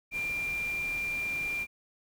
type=tone in noise; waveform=sine; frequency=2383 Hz; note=D7; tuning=25 cents sharp; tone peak=-30 dBFS; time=0.11-1.67 s; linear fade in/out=50 ms; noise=pink; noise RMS=-45 dBFS; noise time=0.11-1.67 s; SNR=+12 dB; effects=none